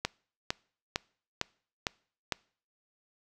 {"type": "click train", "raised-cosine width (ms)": 0.2, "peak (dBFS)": -11, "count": 6, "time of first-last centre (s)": [0.05, 2.323], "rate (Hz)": 2.2, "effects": ["noise-tail reverb RT60 0.5 s tail -25 dB re dry"]}